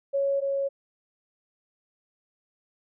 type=tone pair in turn; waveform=sine; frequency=554.4 / 552 Hz; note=C#5 / C#5; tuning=0 / -7 cents; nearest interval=unison; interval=7 cents; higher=first; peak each=-22 / -24 dBFS; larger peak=first; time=0.13-0.41 / 0.41-0.69 s; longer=neither; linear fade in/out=20 ms; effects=none